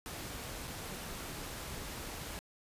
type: noise with dropouts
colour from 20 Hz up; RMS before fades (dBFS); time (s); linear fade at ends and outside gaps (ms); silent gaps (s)
pink; -43; 0.06-2.39; 0; 0.673-0.677
effects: resampled to 32000 Hz